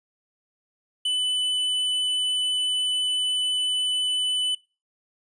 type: tone with hard clipping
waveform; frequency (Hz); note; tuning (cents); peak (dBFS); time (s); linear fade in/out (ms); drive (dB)
sine; 2998; F#7; +22; -23; 1.05-4.55; 5; 7
effects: noise-tail reverb RT60 0.3 s tail -22 dB re dry + resampled to 22050 Hz